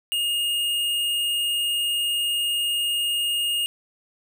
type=tone with tanh clipping; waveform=sine; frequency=2845 Hz; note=F7; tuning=31 cents sharp; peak=-23 dBFS; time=0.12-3.66 s; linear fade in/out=0 ms; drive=15 dB; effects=none